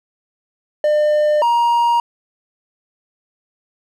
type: tone pair in turn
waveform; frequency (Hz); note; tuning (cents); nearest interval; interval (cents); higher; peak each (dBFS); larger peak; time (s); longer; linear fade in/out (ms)
triangle; 601 / 943.6; D5 / A#5; +40 / +21; minor sixth; 781; second; -10; neither; 0.84-1.42 / 1.42-2; neither; 2
effects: none